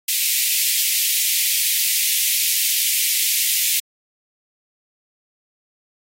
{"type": "high-pass noise", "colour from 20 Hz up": "white", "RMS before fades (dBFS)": -19, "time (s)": [0.08, 3.8], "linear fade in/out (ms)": 5, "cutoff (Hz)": 2100, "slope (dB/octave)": 48, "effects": ["AAC 48 kbps"]}